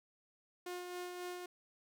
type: tone with tremolo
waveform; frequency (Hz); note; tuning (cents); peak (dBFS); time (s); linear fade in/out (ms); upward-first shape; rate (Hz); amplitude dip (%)
sawtooth; 357.7; F4; +41; -37; 0.66-1.46; 5; sine; 3.7; 35
effects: none